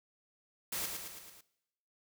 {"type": "noise with echo", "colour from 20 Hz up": "white", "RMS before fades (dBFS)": -37, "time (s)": [0.72, 0.86], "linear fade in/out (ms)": 5, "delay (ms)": 110, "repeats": 5, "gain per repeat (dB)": -4, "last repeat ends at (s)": 1.41, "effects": ["noise-tail reverb RT60 0.9 s tail -20 dB re dry"]}